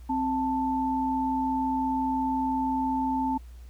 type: tone pair together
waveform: sine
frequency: 262.5 / 882.9 Hz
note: C4 / A5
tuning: +6 / +6 cents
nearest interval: octave + major sixth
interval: 2100 cents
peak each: -27 dBFS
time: 0.09-3.38 s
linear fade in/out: 10 ms
effects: added 60 Hz sine -42 dBFS peak until 3.69 s + pink hiss -61 dBFS RMS until 3.69 s